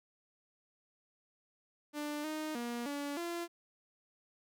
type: tone with pitch steps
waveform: sawtooth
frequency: 296.1 / 309.5 / 238.3 / 286.1 / 342.5 Hz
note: D4 / D#4 / A#3 / D4 / F4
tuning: +14 / -9 / +38 / -45 / -34 cents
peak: -33 dBFS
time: 1.93-3.48 s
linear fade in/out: 50 ms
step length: 310 ms
effects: none